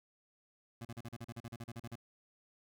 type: tone bursts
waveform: 25% pulse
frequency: 116.8 Hz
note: A#2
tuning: 4 cents sharp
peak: -39 dBFS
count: 15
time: 0.81-1.956 s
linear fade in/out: 5 ms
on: 40 ms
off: 39 ms
effects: none